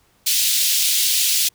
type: high-pass noise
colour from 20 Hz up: pink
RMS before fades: -18 dBFS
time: 0.26-1.49 s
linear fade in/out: 10 ms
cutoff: 3100 Hz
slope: 24 dB/octave
effects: pink hiss -59 dBFS RMS until 1.54 s